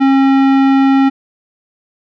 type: tone with tanh clipping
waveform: sine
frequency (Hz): 270.7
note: C#4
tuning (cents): -41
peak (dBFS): -9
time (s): 0-1.1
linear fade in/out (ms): 20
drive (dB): 17
effects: none